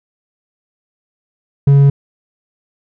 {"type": "tone with hard clipping", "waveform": "sine", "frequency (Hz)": 140, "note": "C#3", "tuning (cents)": 18, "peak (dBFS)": -6, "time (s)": [1.67, 1.9], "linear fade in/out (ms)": 5, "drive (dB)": 3, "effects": []}